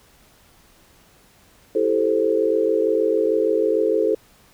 sine chord, A minor seventh, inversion second, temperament equal with one note detuned, 329.6 / 392 / 438.5 / 523.3 Hz, E4 / G4 / A4 / C5, 0 / 0 / -6 / 0 cents, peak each -24 / -24 / -19 / -23 dBFS, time 1.75-4.15 s, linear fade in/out 5 ms, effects pink hiss -54 dBFS RMS until 4.53 s

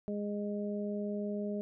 harmonic tone, 206 Hz, G#3, 14 cents flat, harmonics 1 / 2 / 3, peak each -35 / -39 / -41 dBFS, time 0.08-1.61 s, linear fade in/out 0 ms, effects none

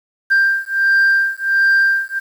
sine beating tone pair, 1583 / 1584.4 Hz, G6 / G6, +17 / +18 cents, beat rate 1.4 Hz, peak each -13 dBFS, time 0.3-2.2 s, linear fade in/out 20 ms, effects tanh soft clip ceiling -8 dBFS + 7-bit

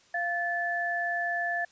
sine tone pair together, 693.3 / 1742 Hz, F5 / A6, -13 / -18 cents, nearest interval octave + major third, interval 1595 cents, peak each -31 / -29 dBFS, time 0.14-1.65 s, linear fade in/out 5 ms, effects white hiss -61 dBFS RMS until 1.71 s + resampled to 16000 Hz

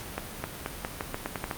accelerating click train, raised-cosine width 0.5 ms, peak -15 dBFS, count 10, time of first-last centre 0.18-1.512 s, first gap 260 ms, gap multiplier 0.85, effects pink hiss -40 dBFS RMS until 1.57 s + Opus 48 kbps

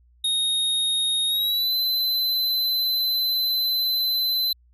square tone with pitch glide, 3729 to 4043 Hz, A#7 to B7, 0 to +40 cents, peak -21 dBFS, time 0.24-4.53 s, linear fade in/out 5 ms, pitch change +140 cents, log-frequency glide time 1.27-1.73 s, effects added 60 Hz sine -54 dBFS peak until 4.73 s

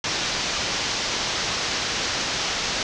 white low-pass noise, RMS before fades -26 dBFS, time 0.04-2.83 s, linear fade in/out 2 ms, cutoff 6300 Hz, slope 48 dB/octave, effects none

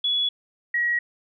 sine tone pair in turn, 3392 / 1907.7 Hz, G#7 / A#6, +36 / +40 cents, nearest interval minor seventh, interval 996 cents, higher first, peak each -20 dBFS, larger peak neither, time 0.04-0.29 / 0.74-0.99 s, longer neither, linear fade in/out 5 ms, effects none

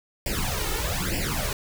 pink noise with flanger, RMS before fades -27 dBFS, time 0.26-1.53 s, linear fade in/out 2 ms, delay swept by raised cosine 0.39 to 2.29 ms, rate 1.1 Hz, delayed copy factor +1, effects none

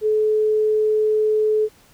sine tone, 430 Hz, A4, 40 cents flat, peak -15 dBFS, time 0.01-1.69 s, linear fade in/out 50 ms, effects pink hiss -53 dBFS RMS until 1.93 s

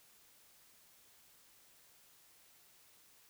silence, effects white hiss -65 dBFS RMS until 3.29 s

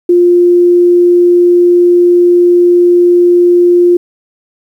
sine tone, 351.5 Hz, F4, 11 cents sharp, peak -3 dBFS, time 0.09-3.97 s, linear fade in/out 5 ms, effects 7-bit

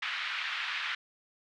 pink band-pass noise, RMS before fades -35 dBFS, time 0.02-0.95 s, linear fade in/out 5 ms, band 1400 to 3400 Hz, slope 24 dB/octave, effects none

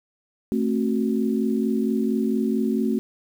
sine chord, F# diminished, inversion first, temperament just, 222 / 266.4 / 370 Hz, A3 / C4 / F#4, +16 / +31 / 0 cents, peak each -22 / -25 / -27 dBFS, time 0.52-2.99 s, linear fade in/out 0 ms, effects 8-bit

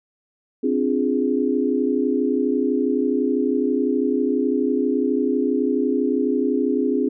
sine chord, D half-diminished seventh, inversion third, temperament equal, 261.6 / 293.7 / 349.2 / 415.3 Hz, C4 / D4 / F4 / Ab4, 0 / 0 / 0 / 0 cents, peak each -21 / -24 / -26 / -23 dBFS, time 0.63-7.09 s, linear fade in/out 10 ms, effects none

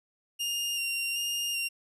sawtooth tone with vibrato, 2794 Hz, F7, in tune, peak -26 dBFS, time 0.39-1.69 s, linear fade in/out 20 ms, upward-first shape square, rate 1.3 Hz, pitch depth 17 cents each way, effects resampled to 32000 Hz

